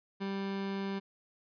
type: tone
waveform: 30% pulse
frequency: 196 Hz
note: G3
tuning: in tune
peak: -31 dBFS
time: 0.2-1 s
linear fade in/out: 20 ms
effects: resampled to 11025 Hz